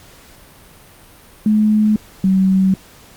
sine tone pair in turn, 213.6 / 190.09 Hz, G#3 / F#3, +49 / +47 cents, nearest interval major second, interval 202 cents, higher first, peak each -10 dBFS, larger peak neither, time 1.46-1.96 / 2.24-2.74 s, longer neither, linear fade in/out 2 ms, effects pink hiss -44 dBFS RMS until 3.16 s + Opus 48 kbps

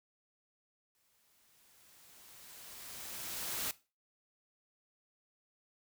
white noise with exponential growth, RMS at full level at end -36 dBFS, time 0.95-3.71 s, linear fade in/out 1 ms, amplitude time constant 600 ms, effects noise-tail reverb RT60 0.3 s tail -18 dB re dry

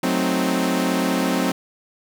sawtooth chord, F# diminished seventh, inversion none, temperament equal, 185 / 220 / 261.6 / 311.1 Hz, F#3 / A3 / C4 / Eb4, 0 / 0 / 0 / 0 cents, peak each -20 / -23 / -18 / -23 dBFS, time 0.03-1.52 s, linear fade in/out 5 ms, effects none

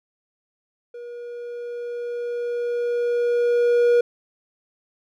triangle tone with level ramp, 479.2 Hz, A#4, 48 cents sharp, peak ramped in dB -32 to -11 dBFS, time 0.94-4.01 s, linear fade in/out 5 ms, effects none

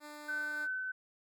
10% pulse tone, 297.7 Hz, D4, 24 cents sharp, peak -38 dBFS, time 0-0.68 s, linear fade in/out 50 ms
sine tone with tremolo, 1518 Hz, F#6, 44 cents sharp, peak -33 dBFS, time 0.28-0.92 s, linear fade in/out 10 ms, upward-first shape triangle, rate 3.1 Hz, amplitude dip 30%
effects none

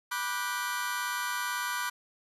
sawtooth chord, G major seventh, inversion first, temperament just, 980 / 1176 / 1470 / 1568 Hz, B5 / D6 / F#6 / G6, -14 / +2 / -12 / 0 cents, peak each -31 / -33 / -31 / -35 dBFS, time 0.11-1.9 s, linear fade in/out 10 ms, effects resampled to 32000 Hz + 10-bit

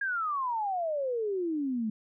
sine exponential sweep, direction down, 1651 to 210.8 Hz, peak -28 dBFS, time 0.01-1.9 s, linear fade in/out 5 ms, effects none

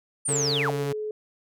sine linear sweep, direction down, 9397 to 450.4 Hz, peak -24 dBFS, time 0.25-0.71 s, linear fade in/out 10 ms
sawtooth tone with vibrato, 140.3 Hz, C#3, 21 cents sharp, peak -24 dBFS, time 0.28-0.93 s, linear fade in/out 10 ms, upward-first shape square, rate 12 Hz, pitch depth 8 cents each way
sine tone with pitch glide, 445 to 426.9 Hz, A4 to G#4, +20 to +48 cents, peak -28 dBFS, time 0.3-1.11 s, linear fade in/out 2 ms, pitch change -72 cents, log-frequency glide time 0.66-0.91 s
effects none

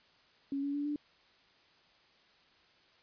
sine tone with pitch steps, 277.4 / 282.9 / 288.5 / 294.2 Hz, C#4 / C#4 / D4 / D4, +1 / +35 / -31 / +3 cents, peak -32 dBFS, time 0.52-0.96 s, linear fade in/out 2 ms, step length 110 ms, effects white hiss -65 dBFS RMS until 3.02 s + resampled to 11025 Hz

